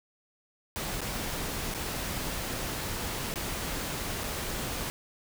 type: noise with dropouts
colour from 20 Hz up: pink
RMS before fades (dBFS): -34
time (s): 0.76-4.9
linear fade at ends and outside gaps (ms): 0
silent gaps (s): 1.007-1.016 / 1.74-1.747 / 3.34-3.358 / 4.236-4.24
effects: none